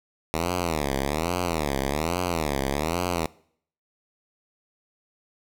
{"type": "tone with vibrato", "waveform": "5% pulse", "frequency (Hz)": 77.78, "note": "D#2", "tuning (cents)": 0, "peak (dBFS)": -13, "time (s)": [0.34, 3.26], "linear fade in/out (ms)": 0, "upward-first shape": "sine", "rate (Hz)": 1.2, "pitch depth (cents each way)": 250, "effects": ["noise-tail reverb RT60 0.6 s tail -22 dB re dry"]}